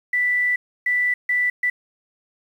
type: tone bursts at uneven times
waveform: sine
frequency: 1975.5 Hz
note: B6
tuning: in tune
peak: -17 dBFS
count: 4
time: 0.13-0.56 / 0.86-1.14 / 1.29-1.5 / 1.63-1.7 s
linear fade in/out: 5 ms
effects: 8-bit